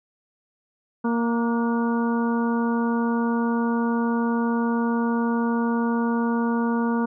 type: harmonic tone with a mistuned harmonic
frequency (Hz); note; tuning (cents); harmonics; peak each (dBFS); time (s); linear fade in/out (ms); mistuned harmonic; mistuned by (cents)
233.1; A#3; 0; 1 / 2 / 3 / 4 / 5 / 6; -21 / -29 / -38 / -30 / -35 / -35; 1.04-7.06; 10; 6; +51
effects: none